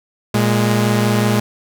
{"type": "tone pair together", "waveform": "sawtooth", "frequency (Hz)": [116.3, 207.2], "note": ["A#2", "G#3"], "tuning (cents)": [-4, -4], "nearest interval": "minor seventh", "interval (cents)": 1000, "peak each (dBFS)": -12, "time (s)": [0.34, 1.4], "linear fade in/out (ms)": 5, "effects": []}